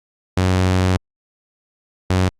sawtooth tone pair in turn, 92.5 / 92.5 Hz, F#2 / F#2, 0 / 0 cents, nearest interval unison, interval 0 cents, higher neither, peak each -10 dBFS, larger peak neither, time 0.37-0.97 / 2.1-2.29 s, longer first, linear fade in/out 5 ms, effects low-pass 8000 Hz 12 dB/octave + Opus 48 kbps

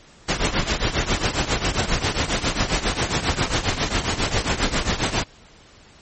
pink noise with tremolo, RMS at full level -18 dBFS, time 0.28-5.24 s, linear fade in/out 10 ms, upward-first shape triangle, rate 7.4 Hz, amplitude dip 85%, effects pink hiss -49 dBFS RMS until 6.01 s + MP3 32 kbps

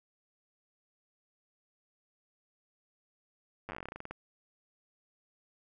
slowing click train, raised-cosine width 0.5 ms, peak -26 dBFS, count 17, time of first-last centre 3.69-4.11 s, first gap 9 ms, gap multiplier 1.13, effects none

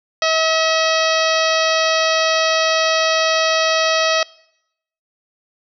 harmonic tone, 642 Hz, E5, 46 cents flat, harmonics 1 / 2 / 3 / 4 / 5 / 6 / 7 / 8 / 9, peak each -18 / -21 / -23 / -24 / -25 / -26 / -26 / -27 / -28 dBFS, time 0.22-4.23 s, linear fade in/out 2 ms, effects noise-tail reverb RT60 0.8 s tail -23 dB re dry

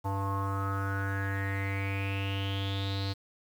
square tone with low-pass filter sweep, 98 Hz, G2, in tune, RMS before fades -32 dBFS, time 0.04-3.14 s, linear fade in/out 20 ms, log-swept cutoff 930 to 4300 Hz, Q 8.1, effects 9-bit

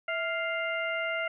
harmonic tone with a mistuned harmonic, 698.5 Hz, F5, in tune, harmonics 1 / 2 / 3 / 4, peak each -33 / -34 / -33 / -39 dBFS, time 0.08-1.28 s, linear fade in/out 5 ms, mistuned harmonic 1, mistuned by -110 cents, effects none

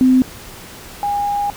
sine tone pair in turn, 257.3 / 815 Hz, C4 / G#5, -29 / -33 cents, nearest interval octave + minor sixth, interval 1996 cents, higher second, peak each -8 / -16 dBFS, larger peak first, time 0.01-0.22 / 1.03-1.5 s, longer second, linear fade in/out 0 ms, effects pink hiss -36 dBFS RMS until 1.56 s

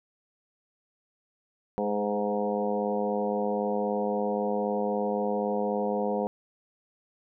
harmonic tone with a mistuned harmonic, 103.83 Hz, G#2, in tune, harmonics 2 / 3 / 4 / 5 / 6 / 7 / 8 / 9, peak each -31 / -40 / -32 / -30 / -40 / -34 / -40 / -38 dBFS, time 1.78-6.27 s, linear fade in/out 0 ms, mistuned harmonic 5, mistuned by -22 cents, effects none

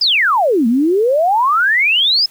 sine exponential two-way sweep, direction down then up, 5240 to 220 to 5240 Hz, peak -10 dBFS, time 0.01-2.26 s, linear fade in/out 5 ms, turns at 0.67 s, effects white hiss -47 dBFS RMS until 2.3 s

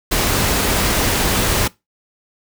pink noise, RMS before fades -17 dBFS, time 0.11-1.68 s, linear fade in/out 10 ms, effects noise-tail reverb RT60 0.2 s tail -21 dB re dry

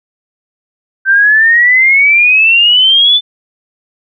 sine exponential sweep, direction up, 1547 to 3531 Hz, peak -4 dBFS, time 1.05-3.21 s, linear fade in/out 50 ms, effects none

